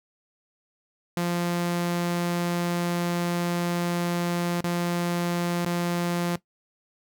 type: tone with dropouts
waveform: sawtooth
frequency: 173.7 Hz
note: F3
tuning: 9 cents flat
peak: -20 dBFS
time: 1.17-6.36 s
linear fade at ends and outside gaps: 2 ms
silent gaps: 4.607-4.64 / 5.65-5.661 s
effects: noise-tail reverb RT60 0.1 s tail -17 dB re dry